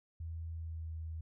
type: tone with pitch glide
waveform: sine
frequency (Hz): 82 to 80.5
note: E2 to E2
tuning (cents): -9 to -41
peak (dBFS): -39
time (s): 0.2-1.21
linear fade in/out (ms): 5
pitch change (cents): -32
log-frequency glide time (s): 0.53-0.89
effects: none